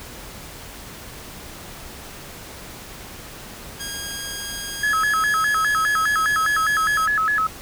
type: tone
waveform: 10% pulse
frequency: 1630 Hz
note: G#6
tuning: 33 cents flat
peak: -20 dBFS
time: 3.79-7.07 s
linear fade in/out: 20 ms
type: tone with vibrato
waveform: sine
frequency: 1480 Hz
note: F#6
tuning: in tune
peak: -17 dBFS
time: 4.83-7.47 s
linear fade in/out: 5 ms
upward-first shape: square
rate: 4.9 Hz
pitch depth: 240 cents each way
effects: pink hiss -38 dBFS RMS until 7.61 s